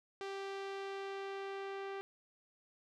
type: tone with low-pass filter sweep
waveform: sawtooth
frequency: 392 Hz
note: G4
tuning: in tune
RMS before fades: -43 dBFS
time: 0.21-2.01 s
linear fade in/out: 0 ms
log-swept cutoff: 4700 to 2600 Hz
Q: 0.86
effects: none